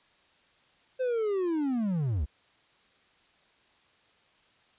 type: linear sweep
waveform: triangle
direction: down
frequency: 523.3 to 60 Hz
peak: -24 dBFS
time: 0.99-2.26 s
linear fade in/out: 20 ms
effects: white hiss -64 dBFS RMS until 4.78 s + resampled to 8000 Hz